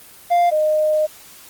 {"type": "tone pair in turn", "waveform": ["triangle", "sine"], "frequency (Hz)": [698, 615.1], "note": ["F5", "D#5"], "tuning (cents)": [-1, -20], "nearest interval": "major second", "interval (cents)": 219, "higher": "first", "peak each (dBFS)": [-10, -14], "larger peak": "first", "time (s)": [[0.3, 0.51], [0.51, 1.07]], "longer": "second", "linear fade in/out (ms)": 20, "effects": ["white hiss -43 dBFS RMS until 1.49 s", "Opus 24 kbps"]}